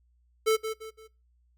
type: tone with echo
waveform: square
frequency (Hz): 440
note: A4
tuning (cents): 0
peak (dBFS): -21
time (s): 0.46-0.57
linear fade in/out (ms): 20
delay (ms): 170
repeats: 3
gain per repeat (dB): -9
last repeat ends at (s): 1.08
effects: noise-tail reverb RT60 0.3 s tail -22 dB re dry + added 60 Hz sine -63 dBFS peak until 1.57 s